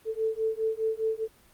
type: beating tone pair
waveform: sine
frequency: 440 / 444.9 Hz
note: A4 / A4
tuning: 0 / +19 cents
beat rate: 4.9 Hz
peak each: -29 dBFS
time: 0.05-1.28 s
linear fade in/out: 50 ms
effects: pink hiss -59 dBFS RMS until 1.53 s + Opus 32 kbps